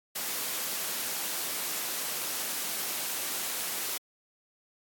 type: noise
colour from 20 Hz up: white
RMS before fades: -33 dBFS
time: 0.15-3.98 s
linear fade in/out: 10 ms
effects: high-pass 200 Hz 12 dB/octave + AAC 64 kbps

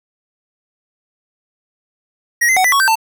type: tone with pitch steps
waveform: square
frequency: 1894 / 2061 / 746 / 1986 / 1111 / 1558 / 892 Hz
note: A#6 / C7 / F#5 / B6 / C#6 / G6 / A5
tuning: +27 / -27 / +14 / +9 / +4 / -11 / +23 cents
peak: -11 dBFS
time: 2.41-2.956 s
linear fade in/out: 10 ms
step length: 78 ms
effects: none

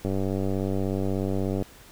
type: click train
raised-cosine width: 2 ms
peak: -15 dBFS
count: 153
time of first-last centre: 0.05-1.623 s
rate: 96.6 Hz
effects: pink hiss -50 dBFS RMS until 1.91 s

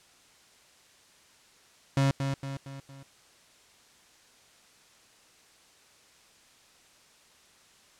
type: tone with echo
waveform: 35% pulse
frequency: 137 Hz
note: C#3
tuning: 20 cents flat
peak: -20 dBFS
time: 1.97-2.11 s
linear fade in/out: 2 ms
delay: 230 ms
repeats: 4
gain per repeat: -6 dB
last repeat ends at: 3.03 s
effects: white hiss -59 dBFS RMS until 7.99 s + low-pass 8000 Hz 12 dB/octave

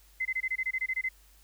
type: tone bursts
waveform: sine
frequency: 2055 Hz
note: C7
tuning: 32 cents flat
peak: -27 dBFS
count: 12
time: 0.2-1.09 s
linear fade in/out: 10 ms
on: 54 ms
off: 22 ms
effects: added 50 Hz sine -58 dBFS peak until 1.43 s + white hiss -62 dBFS RMS until 1.43 s

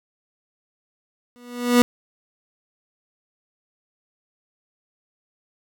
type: tone with exponential growth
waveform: 30% pulse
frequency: 243.4 Hz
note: B3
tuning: 25 cents flat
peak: -7 dBFS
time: 1.36-1.82 s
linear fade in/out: 0 ms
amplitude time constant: 100 ms
effects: none

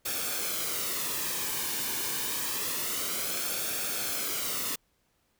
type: noise with flanger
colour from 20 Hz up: white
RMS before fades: -32 dBFS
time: 0.05-4.76 s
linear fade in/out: 10 ms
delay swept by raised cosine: 1 to 1.53 ms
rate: 0.27 Hz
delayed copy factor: -0.55
effects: pink hiss -72 dBFS RMS until 5.39 s

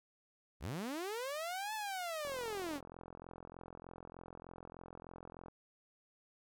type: linear two-way sweep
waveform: sawtooth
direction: up then down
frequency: 48.44 to 880 to 256.7 Hz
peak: -35 dBFS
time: 0.6-2.81 s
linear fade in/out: 50 ms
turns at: 1.74 s
type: click train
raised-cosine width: 1 ms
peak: -36 dBFS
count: 141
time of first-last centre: 2.25-5.483 s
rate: 43.3 Hz
effects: none

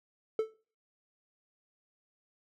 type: tone with exponential decay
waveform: triangle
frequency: 440 Hz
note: A4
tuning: in tune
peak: -21 dBFS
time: 0.39-0.54 s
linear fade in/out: 2 ms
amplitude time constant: 31 ms
effects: noise-tail reverb RT60 0.4 s tail -21 dB re dry

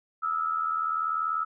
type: tone with amplitude modulation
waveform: sine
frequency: 1302 Hz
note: E6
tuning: 22 cents flat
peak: -22 dBFS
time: 0.22-1.45 s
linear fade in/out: 20 ms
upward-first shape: sine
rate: 80.3 Hz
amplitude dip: 75%
effects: none

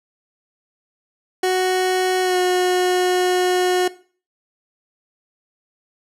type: tone with pitch glide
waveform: 30% pulse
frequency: 370 to 363.4 Hz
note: F#4 to F#4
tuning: 0 to -31 cents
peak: -13 dBFS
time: 1.43-3.88 s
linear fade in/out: 5 ms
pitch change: -31 cents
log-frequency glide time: 2.22-2.37 s
effects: noise-tail reverb RT60 0.4 s tail -17 dB re dry + low-pass 12000 Hz 12 dB/octave

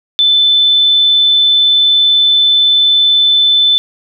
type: tone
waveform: sine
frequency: 3519 Hz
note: A7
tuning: in tune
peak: -6 dBFS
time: 0.19-3.78 s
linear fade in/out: 0 ms
effects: none

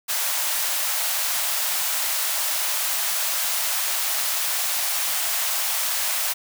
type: high-pass noise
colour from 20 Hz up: white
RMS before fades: -24 dBFS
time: 0.08-6.34 s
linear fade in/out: 20 ms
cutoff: 580 Hz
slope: 48 dB/octave
effects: none

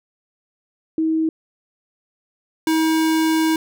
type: tone pair in turn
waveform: sine / square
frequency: 319.4 / 319.4 Hz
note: D#4 / D#4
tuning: +45 / +45 cents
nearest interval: unison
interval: 0 cents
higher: neither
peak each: -16 dBFS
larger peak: neither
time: 0.98-1.29 / 2.67-3.56 s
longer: second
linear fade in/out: 2 ms
effects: none

